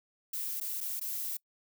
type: noise with dropouts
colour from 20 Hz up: violet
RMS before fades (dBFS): -36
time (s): 0.33-1.37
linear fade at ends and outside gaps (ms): 5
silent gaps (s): 0.601-0.61 / 0.806-0.81 / 0.997-1.012
effects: noise-tail reverb RT60 0.1 s tail -24 dB re dry